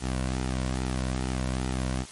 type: tone with flanger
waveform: sawtooth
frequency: 64.1 Hz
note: C2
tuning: 35 cents flat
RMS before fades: -29 dBFS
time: 0-2.06 s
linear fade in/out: 50 ms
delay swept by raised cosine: 1.8 to 2.44 ms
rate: 2.4 Hz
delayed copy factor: -0.5
effects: white hiss -45 dBFS RMS until 2.11 s + MP3 48 kbps